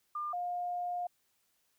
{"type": "tone pair in turn", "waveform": "sine", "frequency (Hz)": [1200, 709.7], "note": ["D6", "F5"], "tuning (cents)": [37, 28], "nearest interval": "major sixth", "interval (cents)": 909, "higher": "first", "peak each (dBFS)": [-34, -33], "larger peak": "second", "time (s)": [[0.15, 0.33], [0.33, 1.07]], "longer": "second", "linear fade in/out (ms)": 5, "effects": ["white hiss -75 dBFS RMS until 1.78 s"]}